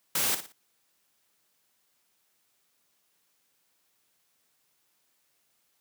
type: noise with echo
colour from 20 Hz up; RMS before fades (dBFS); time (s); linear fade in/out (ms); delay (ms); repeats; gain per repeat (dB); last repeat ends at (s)
white; -27; 0.15-0.35; 5; 58; 3; -10; 0.524
effects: white hiss -72 dBFS RMS until 5.8 s + high-pass 100 Hz 12 dB/octave